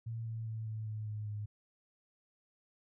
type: tone with pitch steps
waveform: sine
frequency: 114.2 / 112.56 / 110.95 / 109.36 / 107.79 / 106.25 / 104.72 Hz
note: A#2 / A2 / A2 / A2 / A2 / G#2 / G#2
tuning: -35 / +40 / +15 / -10 / -35 / +40 / +15 cents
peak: -37 dBFS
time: 0.06-1.46 s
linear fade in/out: 10 ms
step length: 200 ms
effects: none